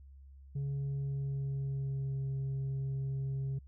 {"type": "tone with pitch glide", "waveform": "sine", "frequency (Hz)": [139.4, 135.51], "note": ["C#3", "C#3"], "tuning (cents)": [10, -39], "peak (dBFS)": -30, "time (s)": [0.55, 3.59], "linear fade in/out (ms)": 10, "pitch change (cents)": -49, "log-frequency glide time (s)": [0.66, 2.26], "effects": ["tanh soft clip ceiling -32 dBFS", "added 68 Hz sine -51 dBFS peak until 3.67 s"]}